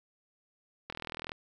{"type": "click train", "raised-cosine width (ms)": 0.3, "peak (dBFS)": -22, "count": 18, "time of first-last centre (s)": [0.9, 1.319], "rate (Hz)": 40.6, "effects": ["10-bit"]}